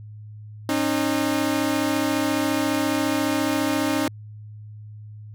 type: tone pair together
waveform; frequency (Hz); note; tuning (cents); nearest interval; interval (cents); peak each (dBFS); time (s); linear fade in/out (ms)
sawtooth; 270.9 / 305.4; C#4 / D#4; -40 / -32; major second; 208; -20 / -19; 0.69-4.08; 2
effects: added 106 Hz sine -37 dBFS peak until 5.34 s